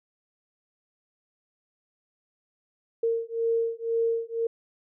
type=beating tone pair; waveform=sine; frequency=457.9 / 459.9 Hz; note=A#4 / A#4; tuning=-31 / -23 cents; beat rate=2 Hz; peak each=-27 dBFS; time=3.03-4.47 s; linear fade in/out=5 ms; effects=none